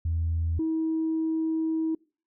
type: tone pair in turn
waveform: sine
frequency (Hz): 82.41 / 320.8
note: E2 / E4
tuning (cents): 0 / -47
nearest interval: 2 octaves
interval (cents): 2353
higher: second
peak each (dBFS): -23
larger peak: neither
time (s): 0.05-0.59 / 0.59-1.95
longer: second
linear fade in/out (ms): 5
effects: noise-tail reverb RT60 0.4 s tail -26 dB re dry + tanh soft clip ceiling -20 dBFS